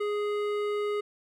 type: tone with hard clipping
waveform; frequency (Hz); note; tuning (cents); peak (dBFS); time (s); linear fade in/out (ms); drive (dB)
sine; 415.3; G#4; 0; -29; 0-1.01; 10; 13
effects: none